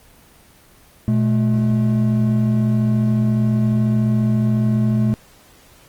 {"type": "tone pair together", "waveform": "triangle", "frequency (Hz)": [120.6, 214.9], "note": ["B2", "A3"], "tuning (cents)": [-41, -41], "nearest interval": "minor seventh", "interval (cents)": 1000, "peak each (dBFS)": -15, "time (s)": [1.08, 5.14], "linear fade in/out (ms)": 0, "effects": ["pink hiss -49 dBFS RMS until 5.88 s", "Opus 24 kbps"]}